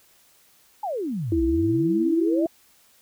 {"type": "exponential two-way sweep", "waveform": "sine", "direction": "down then up", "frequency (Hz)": [880, 59.1, 679], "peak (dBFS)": -25, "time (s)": [0.83, 2.47], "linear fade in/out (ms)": 5, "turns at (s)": 1.43}
{"type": "tone with tremolo", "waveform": "sine", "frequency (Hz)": 330, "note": "E4", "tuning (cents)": 2, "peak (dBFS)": -18, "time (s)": [1.32, 2.46], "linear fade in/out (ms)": 2, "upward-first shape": "triangle", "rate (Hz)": 19, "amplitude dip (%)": 30}
{"effects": ["white hiss -58 dBFS RMS until 3.01 s"]}